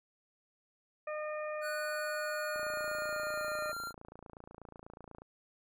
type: harmonic tone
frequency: 609 Hz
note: D#5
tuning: 37 cents flat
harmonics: 1 / 2 / 3 / 4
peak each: -37 / -43 / -47 / -49 dBFS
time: 1.07-3.72 s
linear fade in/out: 5 ms
type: tone with pitch glide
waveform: square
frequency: 1480 to 1380.9 Hz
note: F#6 to F6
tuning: 0 to -20 cents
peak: -39 dBFS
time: 1.61-3.93 s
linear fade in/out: 50 ms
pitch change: -120 cents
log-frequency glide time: 1.91-3.81 s
type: click train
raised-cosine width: 1 ms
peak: -35 dBFS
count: 76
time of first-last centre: 2.56-5.22 s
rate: 28.2 Hz
effects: none